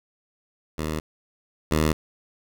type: tone pair in turn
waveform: 10% pulse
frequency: 77.78 / 77.78 Hz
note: D#2 / D#2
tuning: 0 / 0 cents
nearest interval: unison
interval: 0 cents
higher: neither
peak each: -18 / -11 dBFS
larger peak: second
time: 0.78-1 / 1.71-1.93 s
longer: neither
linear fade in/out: 5 ms
effects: none